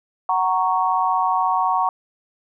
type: chord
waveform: sine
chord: F# major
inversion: none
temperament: equal with one note detuned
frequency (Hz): 746.4 / 932.3 / 1108.7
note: F#5 / A#5 / C#6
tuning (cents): +15 / 0 / 0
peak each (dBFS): -21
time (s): 0.29-1.89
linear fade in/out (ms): 2
effects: none